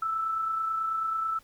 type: tone with amplitude modulation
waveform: sine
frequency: 1318.5 Hz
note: E6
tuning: in tune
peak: -25 dBFS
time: 0.02-1.39 s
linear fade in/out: 5 ms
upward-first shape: sine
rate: 29.2 Hz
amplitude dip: 35%
effects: pink hiss -60 dBFS RMS until 1.43 s